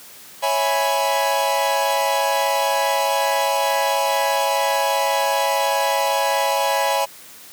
45% pulse chord, C# minor seventh, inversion none, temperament equal, 554.4 / 659.3 / 830.6 / 987.8 Hz, C#5 / E5 / G#5 / B5, 0 / 0 / 0 / 0 cents, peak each -23 / -25 / -22 / -23 dBFS, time 0.42-7.06 s, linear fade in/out 20 ms, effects white hiss -42 dBFS RMS until 7.52 s + high-pass 100 Hz 12 dB/octave

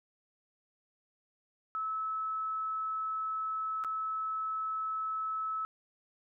sine tone with dropouts, 1300 Hz, E6, 24 cents flat, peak -32 dBFS, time 1.75-5.65 s, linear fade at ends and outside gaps 0 ms, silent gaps 3.839-3.847 s, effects none

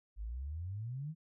sine exponential sweep, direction up, 49 to 164.81 Hz, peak -38 dBFS, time 0.16-1.15 s, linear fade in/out 50 ms, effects none

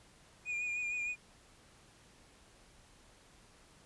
triangle tone with vibrato, 2438 Hz, D#7, 36 cents flat, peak -33 dBFS, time 0.45-1.16 s, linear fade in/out 50 ms, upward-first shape sine, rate 6.5 Hz, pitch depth 31 cents each way, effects pink hiss -62 dBFS RMS until 3.85 s + resampled to 24000 Hz

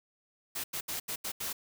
white noise bursts at uneven times, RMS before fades -36 dBFS, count 6, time 0.55-0.64 / 0.73-0.81 / 0.88-1 / 1.08-1.16 / 1.24-1.32 / 1.4-1.53 s, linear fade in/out 10 ms, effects none

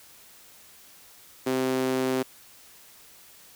sawtooth tone with high-pass filter, 130 Hz, C3, 11 cents flat, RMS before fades -26 dBFS, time 1.46-2.23 s, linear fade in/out 10 ms, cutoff 320 Hz, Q 3.2, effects white hiss -52 dBFS RMS until 3.55 s

